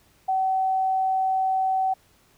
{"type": "tone", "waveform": "sine", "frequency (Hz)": 760, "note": "F#5", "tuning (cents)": 46, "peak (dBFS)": -20, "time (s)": [0.28, 1.94], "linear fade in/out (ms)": 10, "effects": ["pink hiss -60 dBFS RMS until 2.37 s"]}